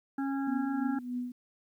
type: harmonic tone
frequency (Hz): 273.9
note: C#4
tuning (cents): -21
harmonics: 1 / 3 / 5 / 6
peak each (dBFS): -30 / -40 / -44 / -46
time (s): 0.18-0.99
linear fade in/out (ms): 5
type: tone with tremolo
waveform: sine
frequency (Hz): 246.9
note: B3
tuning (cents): 0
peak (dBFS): -30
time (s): 0.47-1.32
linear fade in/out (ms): 5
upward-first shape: triangle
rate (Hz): 3.2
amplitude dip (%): 75
effects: 11-bit